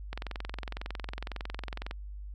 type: click train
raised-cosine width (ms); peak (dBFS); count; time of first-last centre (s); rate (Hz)
0.3; -21; 40; 0.13-1.911; 21.9
effects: added 50 Hz sine -39 dBFS peak until 2.34 s